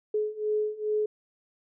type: beating tone pair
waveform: sine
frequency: 423.9 / 426.3 Hz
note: G#4 / G#4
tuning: +35 / +45 cents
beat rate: 2.4 Hz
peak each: -30 / -28 dBFS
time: 0.14-1.06 s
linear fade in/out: 5 ms
effects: none